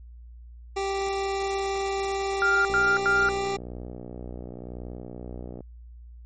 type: tone with pitch glide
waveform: 25% pulse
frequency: 391.6 to 394.3 Hz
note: G4 to G4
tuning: -2 to +10 cents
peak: -22 dBFS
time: 0.76-3.57 s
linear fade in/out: 10 ms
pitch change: +12 cents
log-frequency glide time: 2.43-2.93 s
type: tone bursts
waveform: sine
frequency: 1400 Hz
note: F6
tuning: 4 cents sharp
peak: -19 dBFS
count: 3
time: 2.42-3.288 s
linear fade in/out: 0 ms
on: 230 ms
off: 89 ms
type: click train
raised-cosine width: 2 ms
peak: -25 dBFS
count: 178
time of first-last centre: 2.7-5.606 s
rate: 60.9 Hz
effects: added 59 Hz sine -42 dBFS peak until 6.25 s + MP3 32 kbps